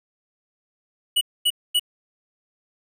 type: tone bursts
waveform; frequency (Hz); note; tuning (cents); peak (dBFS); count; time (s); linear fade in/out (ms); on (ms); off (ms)
square; 2935; F#7; -15; -17; 3; 1.16-1.796; 10; 52; 240
effects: none